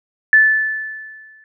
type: tone with exponential decay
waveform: sine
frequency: 1747 Hz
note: A6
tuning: 13 cents flat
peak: -5 dBFS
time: 0.33-1.44 s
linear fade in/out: 1 ms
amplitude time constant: 240 ms
effects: none